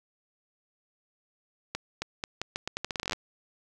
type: accelerating click train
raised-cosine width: 0.2 ms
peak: -14 dBFS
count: 18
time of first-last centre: 1.75-3.132 s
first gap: 270 ms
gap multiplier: 0.81
effects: none